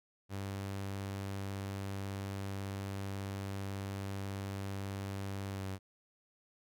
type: tone with pitch glide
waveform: sawtooth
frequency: 98.2 to 95.9 Hz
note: G2 to G2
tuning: +4 to -37 cents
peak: -34 dBFS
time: 0.29-5.79 s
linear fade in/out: 50 ms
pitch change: -41 cents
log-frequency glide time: 5.5-5.67 s
effects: none